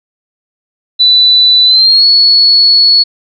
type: tone with pitch glide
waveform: sine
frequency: 3980 to 4391 Hz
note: B7 to C#8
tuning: +13 to -17 cents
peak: -3 dBFS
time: 0.99-3.04 s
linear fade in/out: 20 ms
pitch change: +170 cents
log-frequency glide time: 1.65-2.07 s
effects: none